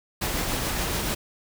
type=noise with tremolo; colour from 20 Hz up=pink; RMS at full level=-26 dBFS; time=0.21-1.15 s; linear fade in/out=10 ms; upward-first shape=triangle; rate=7 Hz; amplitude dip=30%; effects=none